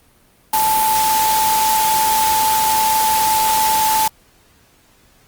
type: tone in noise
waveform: sine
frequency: 876 Hz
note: A5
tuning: 8 cents flat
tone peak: -14 dBFS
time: 0.53-4.08 s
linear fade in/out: 5 ms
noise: white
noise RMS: -20 dBFS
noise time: 0.53-4.08 s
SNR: +3 dB
effects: pink hiss -53 dBFS RMS until 5.27 s + Opus 32 kbps